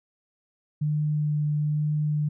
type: tone with vibrato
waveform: sine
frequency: 150 Hz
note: D3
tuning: 37 cents sharp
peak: -22 dBFS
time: 0.81-2.29 s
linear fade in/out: 10 ms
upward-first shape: sine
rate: 1.1 Hz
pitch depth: 10 cents each way
effects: none